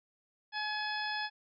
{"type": "harmonic tone", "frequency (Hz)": 848, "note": "G#5", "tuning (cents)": 36, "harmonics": [1, 2, 3, 4, 5, 6], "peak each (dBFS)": [-38, -37, -44, -43, -47, -42], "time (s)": [0.52, 1.3], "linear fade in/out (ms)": 50, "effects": []}